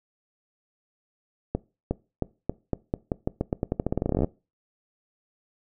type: accelerating click train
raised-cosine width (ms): 2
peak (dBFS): -11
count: 27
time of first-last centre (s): 1.55-4.245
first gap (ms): 360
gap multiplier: 0.87
effects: noise-tail reverb RT60 0.3 s tail -22 dB re dry